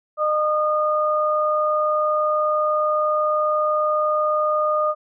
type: tone pair together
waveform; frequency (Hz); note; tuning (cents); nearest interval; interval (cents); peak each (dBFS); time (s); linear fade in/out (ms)
sine; 609 / 1222.9; D#5 / D#6; -37 / -30; octave; 1207; -20 / -20; 0.17-4.95; 50
effects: none